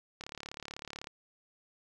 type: click train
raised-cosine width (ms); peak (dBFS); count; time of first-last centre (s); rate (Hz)
0.2; -24; 32; 0.21-1.071; 36
effects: none